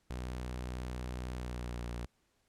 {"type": "tone with pitch glide", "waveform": "sawtooth", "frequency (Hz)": [62, 59.54], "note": ["B1", "A#1"], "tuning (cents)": [7, 37], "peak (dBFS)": -34, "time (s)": [0.1, 2.06], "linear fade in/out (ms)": 5, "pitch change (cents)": -70, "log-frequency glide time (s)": [1.35, 1.84], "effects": ["pink hiss -75 dBFS RMS until 2.48 s", "low-pass 11000 Hz 12 dB/octave"]}